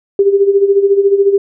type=tone with tremolo; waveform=sine; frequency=397.4 Hz; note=G4; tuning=24 cents sharp; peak=-4 dBFS; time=0.19-1.38 s; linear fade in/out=2 ms; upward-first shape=sine; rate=14 Hz; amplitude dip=70%; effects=none